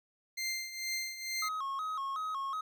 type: tone with tremolo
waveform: 20% pulse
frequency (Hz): 2093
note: C7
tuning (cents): 0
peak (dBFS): -27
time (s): 0.37-1.49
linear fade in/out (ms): 10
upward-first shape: triangle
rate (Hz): 2.2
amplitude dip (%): 75
type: tone with vibrato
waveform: triangle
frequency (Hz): 1174.7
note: D6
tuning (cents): 0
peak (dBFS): -32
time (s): 1.42-2.61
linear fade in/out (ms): 5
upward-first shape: square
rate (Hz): 2.7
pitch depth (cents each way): 130
effects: none